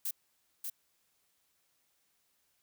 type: noise with echo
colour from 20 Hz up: violet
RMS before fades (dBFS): -35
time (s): 0.05-0.11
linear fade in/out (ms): 5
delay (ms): 590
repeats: 1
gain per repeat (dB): -4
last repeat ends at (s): 0.7
effects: white hiss -75 dBFS RMS until 2.62 s